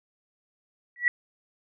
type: tone with exponential growth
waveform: sine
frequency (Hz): 1939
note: B6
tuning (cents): -32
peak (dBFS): -14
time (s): 0.96-1.08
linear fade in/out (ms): 1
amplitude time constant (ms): 26
effects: none